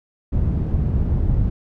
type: low-pass noise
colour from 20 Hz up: white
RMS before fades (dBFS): -19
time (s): 0.32-1.5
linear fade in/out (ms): 10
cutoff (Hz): 100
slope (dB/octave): 12
effects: none